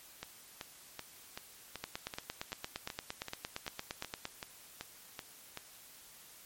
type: two click trains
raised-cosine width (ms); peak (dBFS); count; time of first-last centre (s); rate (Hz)
0.2; -20 / -23; 22 / 15; 1.84-4.254 / 0.23-5.574; 8.7 / 2.62
effects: white hiss -56 dBFS RMS until 6.45 s + MP3 64 kbps